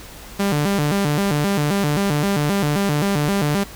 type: tone with vibrato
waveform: sawtooth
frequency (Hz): 171.4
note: F3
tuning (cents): -32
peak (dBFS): -13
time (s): 0.39-3.64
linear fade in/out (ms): 10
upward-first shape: square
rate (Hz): 3.8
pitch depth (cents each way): 260
effects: added 50 Hz sine -42 dBFS peak until 3.75 s + pink hiss -39 dBFS RMS until 3.75 s